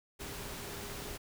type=tone in noise; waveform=sine; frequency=405.1 Hz; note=G#4; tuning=43 cents flat; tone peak=-51 dBFS; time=0.19-1.18 s; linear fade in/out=20 ms; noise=pink; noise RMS=-43 dBFS; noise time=0.19-1.18 s; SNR=-11 dB; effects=none